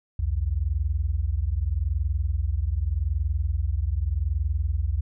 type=tone pair together; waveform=sine; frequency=62.2 / 83.03 Hz; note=B1 / E2; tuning=+13 / +13 cents; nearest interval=perfect fourth; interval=500 cents; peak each=-25 dBFS; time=0.19-5.01 s; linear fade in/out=5 ms; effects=none